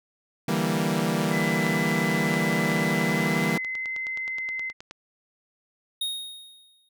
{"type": "chord", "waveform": "sawtooth", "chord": "E half-diminished seventh", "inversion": "third", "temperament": "equal", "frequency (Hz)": [146.83, 164.81, 196, 233.1], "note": ["D3", "E3", "G3", "Bb3"], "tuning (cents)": [0, 0, 0, 0], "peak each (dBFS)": [-29, -23, -24, -24], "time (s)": [0.48, 3.58], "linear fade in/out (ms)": 5}
{"type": "tone with pitch glide", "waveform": "sine", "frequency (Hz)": [2006, 2061], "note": ["B6", "C7"], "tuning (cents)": [26, -27], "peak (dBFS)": -28, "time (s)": [1.3, 4.73], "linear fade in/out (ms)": 50, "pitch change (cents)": 47, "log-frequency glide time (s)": [2.88, 3.91]}
{"type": "click train", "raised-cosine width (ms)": 0.2, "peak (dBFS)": -23, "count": 22, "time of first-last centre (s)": [2.7, 4.911], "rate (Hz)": 9.5}
{"type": "tone with exponential decay", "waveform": "square", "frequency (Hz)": 3729, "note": "A#7", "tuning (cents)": 0, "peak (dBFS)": -25, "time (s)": [6.01, 6.89], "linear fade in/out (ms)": 5, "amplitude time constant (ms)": 190}
{"effects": []}